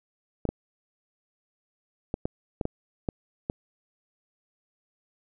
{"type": "clicks", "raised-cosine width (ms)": 2, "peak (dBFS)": -14, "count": 8, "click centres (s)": [0.453, 0.49, 2.141, 2.255, 2.612, 2.654, 3.088, 3.499], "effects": []}